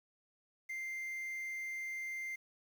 triangle tone with quantisation, 2093 Hz, C7, in tune, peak -37 dBFS, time 0.69-2.36 s, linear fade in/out 10 ms, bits 10, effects none

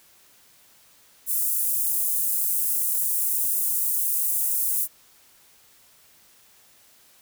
pink high-pass noise, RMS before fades -24 dBFS, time 1.26-4.88 s, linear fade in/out 50 ms, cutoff 10000 Hz, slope 24 dB/octave, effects white hiss -56 dBFS RMS until 7.21 s

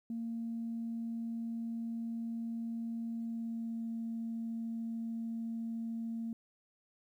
sine tone with pitch glide, 230 to 228.4 Hz, A#3 to A#3, -23 to -35 cents, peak -35 dBFS, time 0.1-6.33 s, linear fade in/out 2 ms, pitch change -12 cents, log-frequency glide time 3.07-3.89 s, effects tanh soft clip ceiling -31 dBFS + 12-bit

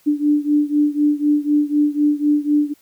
sine beating tone pair, 293.7 / 297.7 Hz, D4 / D4, 0 / +24 cents, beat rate 4 Hz, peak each -16 / -18 dBFS, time 0.06-2.74 s, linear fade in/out 20 ms, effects white hiss -56 dBFS RMS until 2.81 s

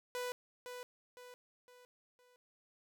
sawtooth tone with echo, 495 Hz, B4, 4 cents sharp, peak -34 dBFS, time 0.15-0.32 s, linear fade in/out 0 ms, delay 510 ms, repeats 4, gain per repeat -7 dB, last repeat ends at 2.36 s, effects none

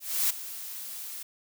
blue noise with ADSR envelope, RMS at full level -24 dBFS, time 0-1.23 s, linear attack 300 ms, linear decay 8 ms, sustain -15 dB, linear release 6 ms, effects none

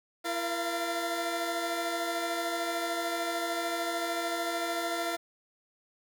25% pulse tone cluster, 336.3 / 470.4 / 686 / 1795 Hz, E4 / A#4 / F5 / A6, +35 / +16 / -31 / +34 cents, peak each -32 / -37 / -29 / -37 dBFS, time 0.24-5.17 s, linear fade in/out 20 ms, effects 9-bit

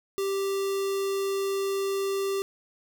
square tone with notch filter, 392 Hz, G4, in tune, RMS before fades -28 dBFS, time 0.18-2.42 s, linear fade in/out 0 ms, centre 1700 Hz, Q 1.6, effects none

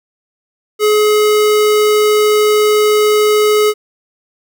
square tone, 423.2 Hz, G#4, 33 cents sharp, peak -9 dBFS, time 0.79-3.74 s, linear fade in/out 50 ms, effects none

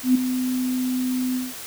sine tone with ADSR envelope, 254 Hz, B3, 49 cents sharp, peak -11 dBFS, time 0.03-1.54 s, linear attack 120 ms, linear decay 8 ms, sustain -10 dB, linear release 190 ms, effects white hiss -36 dBFS RMS until 1.66 s

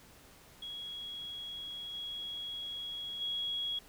sine tone with level steps, 3322 Hz, G#7, in tune, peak -40 / -38 / -33 dBFS, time 0.62-3.79 s, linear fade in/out 5 ms, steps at 1.93 / 3.2 s, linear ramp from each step 20 ms, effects pink hiss -58 dBFS RMS until 3.88 s

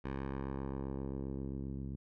10% pulse tone with low-pass filter sweep, 67.6 Hz, C#2, 43 cents flat, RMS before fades -40 dBFS, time 0.04-1.96 s, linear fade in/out 10 ms, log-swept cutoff 2100 to 200 Hz, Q 0.9, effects none

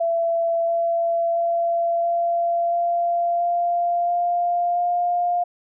sine tone with pitch steps, 671 / 675.7 / 680.4 / 685.1 / 689.9 / 694.7 / 699.5 / 704.4 Hz, E5 / E5 / F5 / F5 / F5 / F5 / F5 / F5, +31 / +43 / -45 / -33 / -21 / -9 / +3 / +15 cents, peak -18 dBFS, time 0-5.44 s, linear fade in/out 10 ms, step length 680 ms, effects none

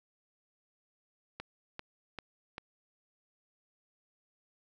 click train, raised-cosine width 0.3 ms, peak -24 dBFS, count 4, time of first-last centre 1.4-2.581 s, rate 2.54 Hz, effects none

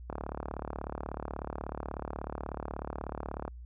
click train, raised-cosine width 1 ms, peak -22 dBFS, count 124, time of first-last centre 0.1-3.479 s, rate 36.4 Hz, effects added 60 Hz sine -43 dBFS peak until 3.65 s

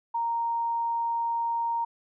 sine tone, 930 Hz, A#5, 4 cents flat, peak -25 dBFS, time 0.14-1.85 s, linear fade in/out 10 ms, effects none

